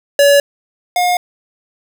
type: tone pair in turn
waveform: square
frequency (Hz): 568 / 715.6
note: C#5 / F5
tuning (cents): +42 / +42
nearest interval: major third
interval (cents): 400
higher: second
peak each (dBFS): -7 / -12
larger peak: first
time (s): 0.19-0.4 / 0.96-1.17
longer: neither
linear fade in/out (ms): 2
effects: 7-bit